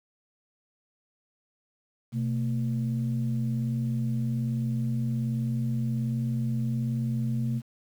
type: tone pair together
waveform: sine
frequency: 126.64 / 225.4 Hz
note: B2 / A3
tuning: +44 / +42 cents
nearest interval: minor seventh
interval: 998 cents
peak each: -26 / -29 dBFS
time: 2.12-7.62 s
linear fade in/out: 50 ms
effects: tanh soft clip ceiling -19 dBFS + 9-bit